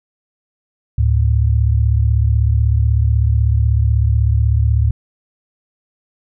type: tone pair together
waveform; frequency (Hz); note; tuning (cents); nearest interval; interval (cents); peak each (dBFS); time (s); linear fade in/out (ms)
sine; 72.55 / 108.7; D2 / A2; -21 / -21; perfect fifth; 700; -13 / -14; 0.98-4.91; 5
effects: none